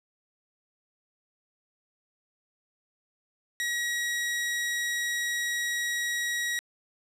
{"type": "tone", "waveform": "sawtooth", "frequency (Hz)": 1908, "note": "A#6", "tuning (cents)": 40, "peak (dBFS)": -24, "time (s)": [3.6, 6.59], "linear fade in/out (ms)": 0, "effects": ["low-pass 12000 Hz 12 dB/octave"]}